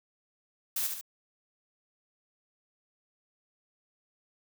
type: noise with echo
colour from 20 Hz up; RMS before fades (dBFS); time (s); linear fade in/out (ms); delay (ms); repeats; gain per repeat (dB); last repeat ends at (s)
blue; -31; 0.76-0.87; 5; 71; 2; -5; 1.012
effects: none